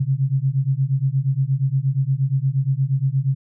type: beating tone pair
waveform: sine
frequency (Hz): 130.81 / 139.31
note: C3 / C#3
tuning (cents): 0 / +9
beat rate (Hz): 8.5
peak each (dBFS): -20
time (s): 0-3.35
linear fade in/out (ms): 10
effects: none

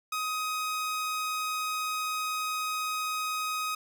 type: tone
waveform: sawtooth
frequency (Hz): 1257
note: D#6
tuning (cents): +17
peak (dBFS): -26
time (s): 0.12-3.75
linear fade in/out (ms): 5
effects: none

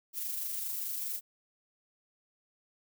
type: noise with amplitude modulation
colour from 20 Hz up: violet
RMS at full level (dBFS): -35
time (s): 0.13-1.21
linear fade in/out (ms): 50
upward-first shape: sine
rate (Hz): 24.8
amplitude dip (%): 30
effects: none

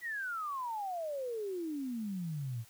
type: exponential sweep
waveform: sine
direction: down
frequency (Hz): 1975.5 to 109.4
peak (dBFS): -35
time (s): 0.01-2.65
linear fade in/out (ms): 50
effects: white hiss -60 dBFS RMS until 2.69 s

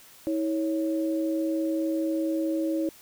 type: tone pair together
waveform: sine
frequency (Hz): 321.8 / 553.7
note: E4 / C#5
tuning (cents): -42 / -2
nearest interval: major sixth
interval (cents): 940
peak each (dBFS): -25 / -31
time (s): 0.27-2.89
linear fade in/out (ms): 0
effects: white hiss -52 dBFS RMS until 3.01 s

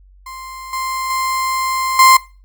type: tone with level steps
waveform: 35% pulse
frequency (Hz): 1046.5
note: C6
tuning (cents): 0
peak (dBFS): -28 / -18 / -15 / -4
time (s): 0.26-2.17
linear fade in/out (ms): 5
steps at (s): 0.73 / 1.1 / 1.99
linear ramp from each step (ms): 2
effects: noise-tail reverb RT60 0.3 s tail -19 dB re dry + added 47 Hz sine -43 dBFS peak until 2.44 s

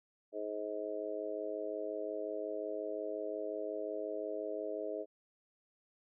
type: harmonic tone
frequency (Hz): 105.6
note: G#2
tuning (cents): +29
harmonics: 3 / 4 / 5 / 6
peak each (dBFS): -45 / -41 / -43 / -41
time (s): 0.32-5.06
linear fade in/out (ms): 50
effects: none

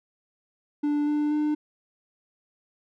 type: tone with pitch steps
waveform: triangle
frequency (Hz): 293.7 / 297.1 / 300.6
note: D4 / D4 / D4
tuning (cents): 0 / +20 / +40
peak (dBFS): -20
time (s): 0.83-1.55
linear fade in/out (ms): 10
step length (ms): 240
effects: none

